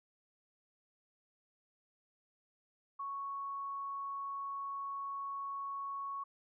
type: tone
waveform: sine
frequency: 1108.7 Hz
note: C#6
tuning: in tune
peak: -38 dBFS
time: 2.99-6.24 s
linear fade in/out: 10 ms
effects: none